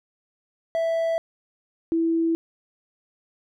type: tone pair in turn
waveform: triangle / sine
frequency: 659.3 / 329.6 Hz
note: E5 / E4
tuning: 0 / 0 cents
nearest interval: octave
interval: 1200 cents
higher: first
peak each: -19 dBFS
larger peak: neither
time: 0.75-1.18 / 1.92-2.35 s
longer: neither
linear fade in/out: 0 ms
effects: none